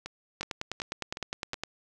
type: two click trains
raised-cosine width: 0.2 ms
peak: -15 / -20 dBFS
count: 13 / 5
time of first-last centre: 0.41-1.636 / 0.06-1.541 s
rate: 9.79 / 2.7 Hz
effects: none